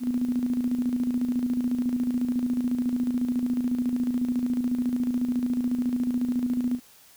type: tone with tremolo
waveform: sine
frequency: 246.9 Hz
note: B3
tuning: in tune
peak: -21 dBFS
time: 0-6.8 s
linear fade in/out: 50 ms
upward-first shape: square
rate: 14 Hz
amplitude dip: 50%
effects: white hiss -54 dBFS RMS until 7.16 s

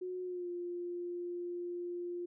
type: tone with pitch glide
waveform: sine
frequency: 365.3 to 350.8 Hz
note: F#4 to F4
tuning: -22 to +8 cents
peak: -37 dBFS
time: 0.01-2.26 s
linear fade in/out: 10 ms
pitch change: -70 cents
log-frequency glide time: 0.23-0.49 s
effects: none

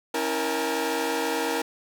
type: tone cluster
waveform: sawtooth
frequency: 275.3 / 324.2 / 470 / 804 / 874 Hz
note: C#4 / E4 / A#4 / G5 / A5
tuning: -12 / -29 / +14 / +44 / -12 cents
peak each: -30 / -27 / -24 / -30 / -30 dBFS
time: 0.14-1.62 s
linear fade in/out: 5 ms
effects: none

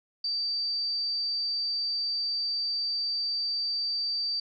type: tone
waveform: sine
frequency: 4644 Hz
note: D8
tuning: 20 cents flat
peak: -27 dBFS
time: 0.24-4.4 s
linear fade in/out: 5 ms
effects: none

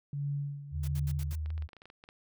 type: tone with tremolo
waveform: sine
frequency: 142.5 Hz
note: C#3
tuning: 48 cents sharp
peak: -30 dBFS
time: 0.13-1.33 s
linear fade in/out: 2 ms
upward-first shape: sine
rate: 1.4 Hz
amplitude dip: 75%
type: tone with vibrato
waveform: sine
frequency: 78 Hz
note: D#2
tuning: 5 cents sharp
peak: -32 dBFS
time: 0.71-1.68 s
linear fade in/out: 50 ms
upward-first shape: square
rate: 5.1 Hz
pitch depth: 27 cents each way
type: noise bursts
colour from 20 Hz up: white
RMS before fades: -48 dBFS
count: 5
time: 0.83-1.355 s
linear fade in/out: 5 ms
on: 49 ms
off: 70 ms
type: clicks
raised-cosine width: 0.3 ms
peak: -35 dBFS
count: 12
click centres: 1.46 / 1.504 / 1.579 / 1.623 / 1.69 / 1.732 / 1.767 / 1.819 / 1.856 / 1.901 / 2.039 / 2.089 s
effects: none

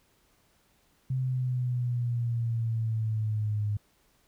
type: exponential sweep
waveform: sine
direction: down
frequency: 130.81 to 103.5 Hz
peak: -26 dBFS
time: 1.1-3.77 s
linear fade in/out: 5 ms
effects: pink hiss -67 dBFS RMS until 4.27 s

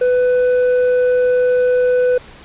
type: tone with tanh clipping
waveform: triangle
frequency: 498.4 Hz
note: B4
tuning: 16 cents sharp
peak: -12 dBFS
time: 0.01-2.18 s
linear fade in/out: 5 ms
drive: 9 dB
effects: pink hiss -40 dBFS RMS until 2.44 s + resampled to 8000 Hz

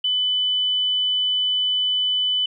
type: tone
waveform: sine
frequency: 3000 Hz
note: F#7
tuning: 23 cents sharp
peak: -18 dBFS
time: 0.04-2.46 s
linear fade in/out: 5 ms
effects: none

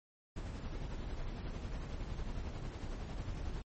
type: noise with tremolo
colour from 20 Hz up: brown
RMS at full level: -39 dBFS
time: 0.36-3.62 s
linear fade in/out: 5 ms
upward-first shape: triangle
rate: 11 Hz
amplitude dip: 45%
effects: MP3 32 kbps

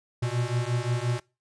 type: beating tone pair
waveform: square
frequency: 118.5 / 124.2 Hz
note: A#2 / B2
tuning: +29 / +10 cents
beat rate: 5.7 Hz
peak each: -29 dBFS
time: 0.22-1.2 s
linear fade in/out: 10 ms
effects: noise-tail reverb RT60 0.3 s tail -24 dB re dry + resampled to 22050 Hz

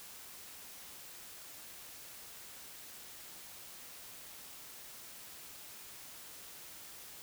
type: silence
effects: white hiss -51 dBFS RMS until 7.22 s

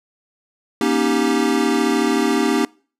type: chord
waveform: square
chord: Eb dominant seventh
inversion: second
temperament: equal with one note detuned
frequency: 238.4 / 277.2 / 311.1 / 392 Hz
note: Bb3 / Db4 / Eb4 / G4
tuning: +39 / 0 / 0 / 0 cents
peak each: -22 dBFS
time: 0.81-2.65 s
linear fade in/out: 2 ms
effects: noise-tail reverb RT60 0.4 s tail -24 dB re dry + low-pass 10000 Hz 12 dB/octave

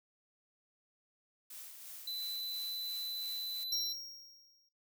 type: noise with tremolo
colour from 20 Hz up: blue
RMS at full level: -48 dBFS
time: 1.5-3.64 s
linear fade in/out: 5 ms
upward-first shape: sine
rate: 2.9 Hz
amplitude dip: 40%
type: tone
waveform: square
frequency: 4004 Hz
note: B7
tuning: 23 cents sharp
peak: -38 dBFS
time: 2.07-3.93 s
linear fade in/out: 5 ms
type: tone with exponential decay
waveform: square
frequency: 5588 Hz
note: F8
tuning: in tune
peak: -32 dBFS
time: 3.72-4.69 s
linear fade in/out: 5 ms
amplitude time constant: 210 ms
effects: noise-tail reverb RT60 0.2 s tail -18 dB re dry

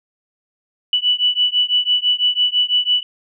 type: beating tone pair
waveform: sine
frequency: 2960 / 2966 Hz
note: F#7 / F#7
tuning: 0 / +4 cents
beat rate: 6 Hz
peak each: -17 dBFS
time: 0.93-3.03 s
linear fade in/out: 2 ms
effects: none

